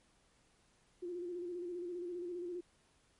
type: tone with vibrato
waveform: sine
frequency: 352.1 Hz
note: F4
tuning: 14 cents sharp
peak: -39 dBFS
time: 1.02-2.61 s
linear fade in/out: 10 ms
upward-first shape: square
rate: 15 Hz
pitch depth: 40 cents each way
effects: pink hiss -71 dBFS RMS until 3.19 s + MP3 48 kbps